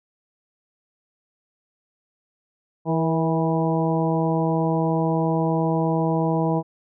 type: harmonic tone with a mistuned harmonic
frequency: 162.9 Hz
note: E3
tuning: 20 cents flat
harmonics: 1 / 2 / 3 / 4 / 5 / 6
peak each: -22 / -25 / -27 / -28 / -29 / -30 dBFS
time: 2.85-6.63 s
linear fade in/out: 50 ms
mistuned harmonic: 3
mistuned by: -31 cents
effects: none